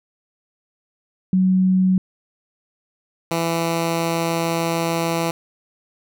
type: tone pair in turn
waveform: sine / 10% pulse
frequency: 186.5 / 166.59 Hz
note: F#3 / E3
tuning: +14 / +19 cents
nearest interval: major second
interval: 195 cents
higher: first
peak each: -13 / -11 dBFS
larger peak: second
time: 1.33-1.98 / 3.31-5.31 s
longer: second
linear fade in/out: 2 ms
effects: none